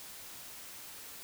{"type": "silence", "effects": ["white hiss -48 dBFS RMS until 1.23 s"]}